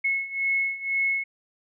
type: beating tone pair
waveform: sine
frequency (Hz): 2184 / 2186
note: C#7 / C#7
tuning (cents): -26 / -25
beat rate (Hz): 2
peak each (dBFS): -28 / -25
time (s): 0.04-1.24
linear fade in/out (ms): 10
effects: none